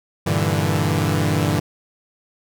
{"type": "chord", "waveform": "sawtooth", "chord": "E half-diminished seventh", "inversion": "first", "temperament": "equal", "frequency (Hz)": [98, 116.54, 146.83, 164.81], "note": ["G2", "Bb2", "D3", "E3"], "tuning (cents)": [0, 0, 0, 0], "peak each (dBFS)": [-18, -22, -18, -19], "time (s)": [0.26, 1.6], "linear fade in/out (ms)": 10, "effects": []}